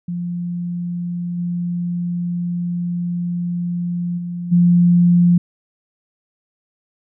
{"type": "tone with level steps", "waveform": "sine", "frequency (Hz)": 174.61, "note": "F3", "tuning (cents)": 0, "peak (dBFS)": [-21, -19, -23, -9], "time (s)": [0.08, 5.38], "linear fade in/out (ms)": 5, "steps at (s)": [1.37, 4.17, 4.51], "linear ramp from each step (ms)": 20, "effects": []}